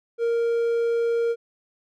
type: tone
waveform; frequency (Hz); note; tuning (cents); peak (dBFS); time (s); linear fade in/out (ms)
triangle; 465.9; A#4; -1; -18; 0.18-1.36; 50
effects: none